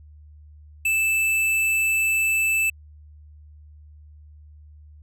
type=tone with hard clipping; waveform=triangle; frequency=2637 Hz; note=E7; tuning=in tune; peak=-20 dBFS; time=0.85-2.7 s; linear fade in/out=5 ms; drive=17 dB; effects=added 75 Hz sine -44 dBFS peak until 5.02 s